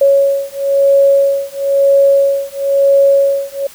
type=beating tone pair; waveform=sine; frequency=554 / 555 Hz; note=C#5 / C#5; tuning=-1 / +2 cents; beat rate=1 Hz; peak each=-11 dBFS; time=0.01-3.67 s; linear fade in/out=5 ms; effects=white hiss -38 dBFS RMS until 3.74 s